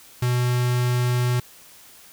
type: tone with notch filter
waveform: square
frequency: 123.47 Hz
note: B2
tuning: in tune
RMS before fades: -21 dBFS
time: 0.22-1.4 s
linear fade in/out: 5 ms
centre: 520 Hz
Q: 1.5
effects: white hiss -48 dBFS RMS until 2.12 s